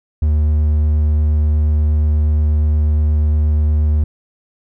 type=tone; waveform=triangle; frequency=75.7 Hz; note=D#2; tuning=47 cents flat; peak=-9 dBFS; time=0.22-4.04 s; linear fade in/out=5 ms; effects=none